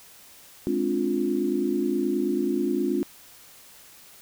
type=chord; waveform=sine; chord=D half-diminished seventh; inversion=second; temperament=just; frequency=211.4 / 264.3 / 293.7 / 352.4 Hz; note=Ab3 / C4 / D4 / F4; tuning=+31 / +18 / 0 / +16 cents; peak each=-30 / -28 / -28 / -26 dBFS; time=0.67-3.03 s; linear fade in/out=0 ms; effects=white hiss -50 dBFS RMS until 4.21 s